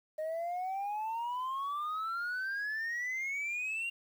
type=exponential sweep; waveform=sine; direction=up; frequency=615 to 2794 Hz; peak=-31 dBFS; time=0.18-3.9 s; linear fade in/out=10 ms; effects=tanh soft clip ceiling -32 dBFS + 10-bit